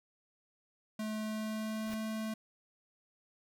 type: tone with pitch glide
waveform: square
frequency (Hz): 215.9 to 219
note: A3 to A3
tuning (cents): -33 to -8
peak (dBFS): -36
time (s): 0.99-2.34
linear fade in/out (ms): 5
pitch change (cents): +25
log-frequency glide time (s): 1.23-1.99
type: noise with exponential growth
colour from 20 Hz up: pink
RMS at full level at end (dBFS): -44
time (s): 1.76-1.94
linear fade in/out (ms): 0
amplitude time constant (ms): 39
effects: none